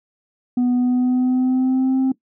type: tone with pitch glide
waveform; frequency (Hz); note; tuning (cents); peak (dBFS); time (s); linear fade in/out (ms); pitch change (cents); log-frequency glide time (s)
sine; 246.9 to 263.1; B3 to C4; 0 to +10; -12; 0.57-2.12; 5; +110; 0.74-1.98
effects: noise-tail reverb RT60 0.1 s tail -19 dB re dry + tanh soft clip ceiling -14 dBFS